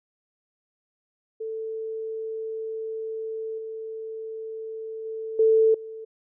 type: tone with level steps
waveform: sine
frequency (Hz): 443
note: A4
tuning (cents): +12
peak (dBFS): -29 / -32 / -30 / -15 / -35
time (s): 1.4-6.05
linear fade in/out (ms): 10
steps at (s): 3.58 / 5.05 / 5.39 / 5.74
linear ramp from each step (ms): 5
effects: none